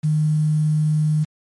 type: tone with quantisation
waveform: sine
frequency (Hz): 153.3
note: D#3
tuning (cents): -25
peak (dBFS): -15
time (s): 0.03-1.25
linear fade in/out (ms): 20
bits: 7
effects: MP3 48 kbps